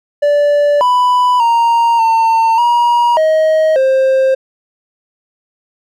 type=tone with pitch steps; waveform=triangle; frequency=582 / 992 / 931 / 904 / 954 / 630 / 529 Hz; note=D5 / B5 / A#5 / A5 / A#5 / D#5 / C5; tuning=-16 / +7 / -2 / +47 / +40 / +21 / +19 cents; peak=-6 dBFS; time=0.22-4.35 s; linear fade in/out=10 ms; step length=590 ms; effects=none